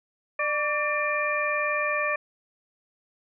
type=harmonic tone with a mistuned harmonic; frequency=597 Hz; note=D5; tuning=28 cents sharp; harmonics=1 / 2 / 3 / 4; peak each=-29 / -29 / -29 / -29 dBFS; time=0.39-2.16 s; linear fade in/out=5 ms; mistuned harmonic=2; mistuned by=-58 cents; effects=none